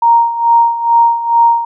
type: tone with tremolo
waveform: sine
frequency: 932.3 Hz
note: A#5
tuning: in tune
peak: -4 dBFS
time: 0.02-1.65 s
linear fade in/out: 5 ms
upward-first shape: sine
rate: 2.3 Hz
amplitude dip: 75%
effects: none